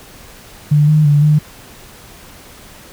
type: tone with pitch steps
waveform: sine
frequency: 148.3 / 153.1 / 145.9 / 151.1 Hz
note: D3 / D#3 / D3 / D3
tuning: +17 / -28 / -11 / +50 cents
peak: -7 dBFS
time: 0.71-1.39 s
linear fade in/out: 10 ms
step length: 170 ms
effects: pink hiss -39 dBFS RMS until 2.92 s